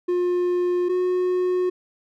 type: tone pair in turn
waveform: triangle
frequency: 356.1 / 363.6 Hz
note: F4 / F#4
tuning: +34 / -30 cents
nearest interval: unison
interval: 36 cents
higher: second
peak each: -17 dBFS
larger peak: neither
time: 0.08-0.89 / 0.89-1.7 s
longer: neither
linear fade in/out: 10 ms
effects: none